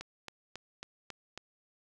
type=click train; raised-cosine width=0.2 ms; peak=-24 dBFS; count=6; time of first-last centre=0.01-1.376 s; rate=3.66 Hz; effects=none